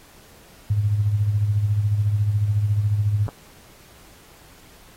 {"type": "tone with tremolo", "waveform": "sine", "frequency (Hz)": 103.83, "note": "G#2", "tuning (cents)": 0, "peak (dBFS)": -15, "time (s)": [0.7, 3.27], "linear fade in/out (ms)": 5, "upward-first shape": "sine", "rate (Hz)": 14, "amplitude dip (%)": 55}
{"type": "clicks", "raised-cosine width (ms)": 1, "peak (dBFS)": -19, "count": 2, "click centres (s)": [3.282, 3.289]}
{"effects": ["pink hiss -50 dBFS RMS until 4.96 s", "AAC 48 kbps"]}